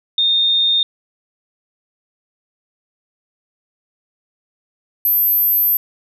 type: tone pair in turn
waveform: sine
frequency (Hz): 3658 / 12304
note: A#7 / G9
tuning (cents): -33 / -33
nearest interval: octave + major sixth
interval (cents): 2100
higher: second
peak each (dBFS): -12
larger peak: neither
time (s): 0.18-0.83 / 5.05-5.77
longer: second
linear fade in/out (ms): 2
effects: none